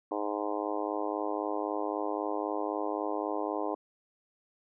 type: harmonic tone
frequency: 103.83 Hz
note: G#2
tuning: in tune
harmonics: 3 / 4 / 5 / 6 / 7 / 8 / 9 / 10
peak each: -36 / -37 / -38 / -39 / -39 / -40 / -41 / -41 dBFS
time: 0.11-3.75 s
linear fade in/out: 5 ms
effects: none